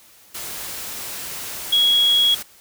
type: tone in noise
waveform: sine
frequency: 3322 Hz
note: G#7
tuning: in tune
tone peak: -13 dBFS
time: 1.72-2.35 s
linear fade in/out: 10 ms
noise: white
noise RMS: -31 dBFS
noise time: 0.34-2.43 s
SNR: +15 dB
effects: white hiss -50 dBFS RMS until 2.6 s